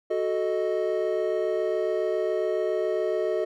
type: chord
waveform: triangle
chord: D# diminished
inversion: first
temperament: equal with one note detuned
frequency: 370 / 437.2 / 622.3 Hz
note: F#4 / A4 / D#5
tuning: 0 / -11 / 0 cents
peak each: -26 dBFS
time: 0.1-3.45 s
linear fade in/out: 10 ms
effects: none